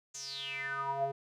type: tone with band-pass filter sweep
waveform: square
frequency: 138 Hz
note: C#3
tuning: 7 cents flat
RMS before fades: -37 dBFS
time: 0.14-1.12 s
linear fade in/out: 10 ms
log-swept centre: 6900 to 540 Hz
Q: 9.4
effects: none